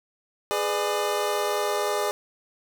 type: chord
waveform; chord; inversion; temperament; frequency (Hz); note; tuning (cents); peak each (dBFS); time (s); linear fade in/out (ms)
25% pulse; G# diminished; none; just; 415.3 / 498.4 / 598; G#4 / B4 / D5; 0 / +16 / +31; -23 / -28 / -24; 0.51-2.11; 0
effects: none